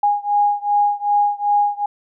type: beating tone pair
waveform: sine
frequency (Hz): 821 / 823.6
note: G#5 / G#5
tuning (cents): -20 / -15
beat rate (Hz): 2.6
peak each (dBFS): -17 / -18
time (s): 0.03-1.86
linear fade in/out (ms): 5
effects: none